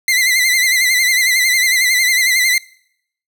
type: tone with vibrato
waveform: sawtooth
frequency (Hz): 2041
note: C7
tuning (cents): -44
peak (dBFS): -8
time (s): 0.08-2.58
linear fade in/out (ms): 2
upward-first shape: sine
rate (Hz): 11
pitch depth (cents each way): 67
effects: noise-tail reverb RT60 0.7 s tail -23 dB re dry